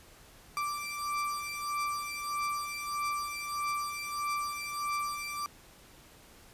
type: beating tone pair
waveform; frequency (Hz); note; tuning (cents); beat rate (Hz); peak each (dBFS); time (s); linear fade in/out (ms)
35% pulse; 1172 / 1173.6; D6 / D6; -4 / -2; 1.6; -35 / -33; 0.57-5.46; 0
effects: pink hiss -56 dBFS RMS until 6.53 s + resampled to 32000 Hz